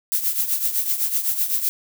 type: noise with tremolo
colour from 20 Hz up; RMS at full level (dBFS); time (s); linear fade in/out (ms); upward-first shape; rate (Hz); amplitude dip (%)
violet; -19; 0.12-1.69; 0; triangle; 7.9; 75
effects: none